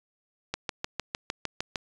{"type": "click train", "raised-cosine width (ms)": 0.2, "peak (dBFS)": -12, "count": 9, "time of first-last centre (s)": [0.54, 1.758], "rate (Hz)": 6.57, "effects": ["resampled to 22050 Hz"]}